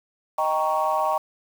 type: chord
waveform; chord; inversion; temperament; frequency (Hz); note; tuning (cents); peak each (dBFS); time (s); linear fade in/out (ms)
sine; Eb dominant seventh; none; equal; 622.3 / 784 / 932.3 / 1108.7; Eb5 / G5 / Bb5 / Db6; 0 / 0 / 0 / 0; -25; 0.38-1.18; 5
effects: tanh soft clip ceiling -12 dBFS + 7-bit